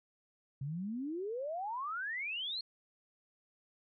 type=exponential sweep; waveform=sine; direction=up; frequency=130.81 to 4339 Hz; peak=-36 dBFS; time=0.61-2.61 s; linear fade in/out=5 ms; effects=none